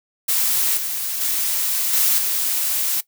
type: noise with level steps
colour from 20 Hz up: blue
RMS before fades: -19 / -25 / -21 / -17 / -21 dBFS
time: 0.28-3.01 s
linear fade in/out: 10 ms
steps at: 0.77 / 1.21 / 1.93 / 2.18 s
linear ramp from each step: 2 ms
effects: noise-tail reverb RT60 0.1 s tail -18 dB re dry